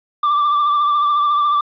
triangle tone with vibrato, 1174.7 Hz, D6, in tune, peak -11 dBFS, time 0.23-1.61 s, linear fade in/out 5 ms, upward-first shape triangle, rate 14 Hz, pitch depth 41 cents each way, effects resampled to 11025 Hz + 8-bit

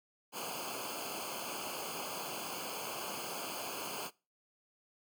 pink noise with comb filter, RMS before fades -41 dBFS, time 0.32-4.11 s, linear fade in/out 50 ms, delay 0.53 ms, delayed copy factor -0.95, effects noise-tail reverb RT60 0.3 s tail -22 dB re dry + high-pass 150 Hz 12 dB/octave

